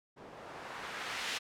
blue noise with low-pass filter sweep, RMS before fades -42 dBFS, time 0.16-1.39 s, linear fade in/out 20 ms, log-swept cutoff 480 to 3100 Hz, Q 0.89, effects none

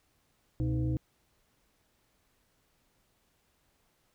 sine tone with frequency modulation, 123.47 Hz, B2, in tune, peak -27 dBFS, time 0.6-0.97 s, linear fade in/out 0 ms, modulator 191 Hz, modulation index 1, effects pink hiss -72 dBFS RMS until 4.14 s

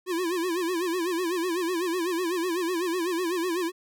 square tone with vibrato, 349.2 Hz, F4, in tune, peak -26 dBFS, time 0.06-3.72 s, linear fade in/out 50 ms, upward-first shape sine, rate 8 Hz, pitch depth 120 cents each way, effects none

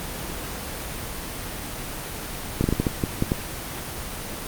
clicks, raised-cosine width 3 ms, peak -7 dBFS, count 9, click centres 2.61 / 2.641 / 2.689 / 2.726 / 2.8 / 2.868 / 3.038 / 3.224 / 3.319 s, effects pink hiss -32 dBFS RMS until 4.47 s + Opus 24 kbps

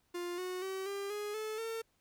45% pulse tone with pitch steps, 351.1 / 366.2 / 382 / 398.4 / 415.6 / 433.5 / 452.2 Hz, F4 / F#4 / G4 / G4 / G#4 / A4 / A4, +9 / -18 / -45 / +28 / +1 / -26 / +47 cents, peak -37 dBFS, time 0.14-1.82 s, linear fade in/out 10 ms, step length 240 ms, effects pink hiss -75 dBFS RMS until 2 s

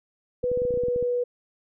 sine tone with pitch glide, 493.9 to 488.8 Hz, B4 to B4, 0 to -18 cents, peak -22 dBFS, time 0.43-1.24 s, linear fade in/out 10 ms, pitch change -18 cents, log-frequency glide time 0.58-0.81 s
clicks, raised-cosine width 3 ms, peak -23 dBFS, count 12, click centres 0.441 / 0.516 / 0.574 / 0.619 / 0.652 / 0.707 / 0.74 / 0.774 / 0.836 / 0.884 / 0.961 / 1.026 s
effects none

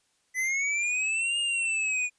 square linear two-way sweep, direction up then down, 2000 to 2840 to 2443 Hz, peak -26 dBFS, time 0.34-2.1 s, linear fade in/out 50 ms, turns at 1.39 s, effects white hiss -70 dBFS RMS until 2.18 s + resampled to 22050 Hz

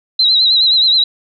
sine tone with vibrato, 3965 Hz, B7, 6 cents sharp, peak -8 dBFS, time 0.19-1.04 s, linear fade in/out 5 ms, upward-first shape sine, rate 9.5 Hz, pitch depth 75 cents each way, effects none

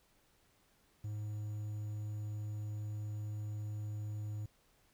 triangle tone with quantisation, 105.6 Hz, G#2, 29 cents sharp, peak -36 dBFS, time 1.04-4.46 s, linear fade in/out 5 ms, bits 11, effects pink hiss -71 dBFS RMS until 4.93 s

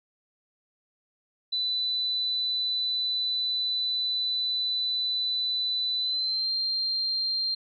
sine tone with pitch glide, 3991 to 4177 Hz, B7 to C8, +17 to -4 cents, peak -25 dBFS, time 1.52-7.55 s, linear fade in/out 10 ms, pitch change +79 cents, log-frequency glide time 5.99-6.51 s, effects none

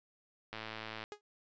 click train, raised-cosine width 0.3 ms, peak -26 dBFS, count 57, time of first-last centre 0.53-1.039 s, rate 110 Hz
sawtooth tone with exponential decay, 415.3 Hz, G#4, in tune, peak -35 dBFS, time 1.12-1.21 s, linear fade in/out 0 ms, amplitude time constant 18 ms
effects resampled to 16000 Hz

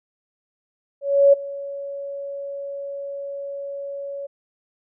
sine tone with ADSR envelope, 560 Hz, C#5, 18 cents sharp, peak -8 dBFS, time 1.01-4.27 s, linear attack 320 ms, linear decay 12 ms, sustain -20 dB, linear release 14 ms, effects none

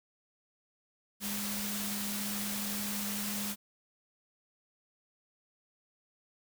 sine tone in noise, 205 Hz, G#3, 22 cents flat, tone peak -38 dBFS, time 1.2-3.56 s, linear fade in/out 50 ms, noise white, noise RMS -37 dBFS, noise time 1.2-3.56 s, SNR -4 dB, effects none

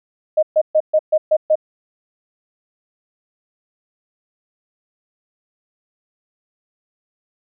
sine tone bursts, 621 Hz, D#5, 3 cents flat, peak -10 dBFS, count 7, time 0.37-1.556 s, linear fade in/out 10 ms, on 58 ms, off 130 ms, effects none

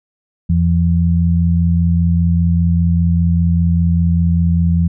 sine tone pair together, 84.95 / 170 Hz, F2 / F3, -47 / -46 cents, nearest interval octave, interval 1201 cents, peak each -13 dBFS, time 0.49-4.88 s, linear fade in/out 10 ms, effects none

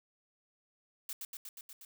blue noise with echo, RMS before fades -40 dBFS, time 1.09-1.13 s, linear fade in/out 2 ms, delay 120 ms, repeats 6, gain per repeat -2 dB, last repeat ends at 1.85 s, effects none

